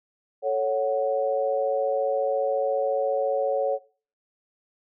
sine chord, F# minor, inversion first, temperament equal, 440 / 554.4 / 740 Hz, A4 / C#5 / F#5, 0 / 0 / 0 cents, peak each -28 / -23 / -29 dBFS, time 0.42-3.79 s, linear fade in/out 50 ms, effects noise-tail reverb RT60 0.4 s tail -19 dB re dry

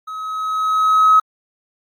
triangle tone with level ramp, 1277 Hz, D#6, 45 cents sharp, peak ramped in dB -25 to -3 dBFS, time 0.07-1.2 s, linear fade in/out 10 ms, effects tanh soft clip ceiling -5 dBFS + Opus 48 kbps

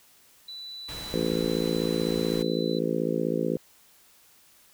sine tone with pitch glide, 3971 to 3996 Hz, B7 to B7, +9 to +20 cents, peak -37 dBFS, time 0.48-2.79 s, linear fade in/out 5 ms, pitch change +11 cents, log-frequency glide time 1.35-1.55 s
pink noise, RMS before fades -40 dBFS, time 0.88-2.43 s, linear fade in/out 10 ms
harmonic tone, 55.9 Hz, A1, 28 cents sharp, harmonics 3 / 4 / 5 / 6 / 7 / 8 / 9, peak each -32 / -32 / -32 / -32 / -32 / -32 / -32 dBFS, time 1.14-3.57 s, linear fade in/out 0 ms
effects white hiss -58 dBFS RMS until 4.73 s

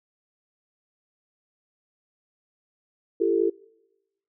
sine tone cluster, 340.6 / 395.6 / 446 Hz, F4 / G4 / A4, -43 / +16 / +23 cents, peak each -24 dBFS, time 3.2-3.5 s, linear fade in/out 10 ms, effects noise-tail reverb RT60 1.0 s tail -24 dB re dry

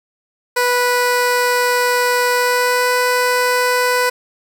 15% pulse tone with pitch glide, 492 to 496.6 Hz, B4 to B4, -7 to +9 cents, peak -7 dBFS, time 0.56-4.1 s, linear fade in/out 10 ms, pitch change +16 cents, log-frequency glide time 2.31-2.92 s, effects 8-bit

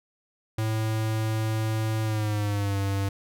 square tone with pitch glide, 110 to 98.57 Hz, A2 to G2, 0 to +10 cents, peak -25 dBFS, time 0.58-3.09 s, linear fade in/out 5 ms, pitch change -190 cents, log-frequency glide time 2.03-2.78 s, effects none

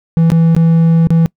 triangle tone with dropouts, 164.81 Hz, E3, in tune, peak -4 dBFS, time 0.17-1.26 s, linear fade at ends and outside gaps 0 ms, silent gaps 0.302-0.318 / 0.55-0.565 / 1.071-1.105 s, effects noise-tail reverb RT60 0.1 s tail -24 dB re dry

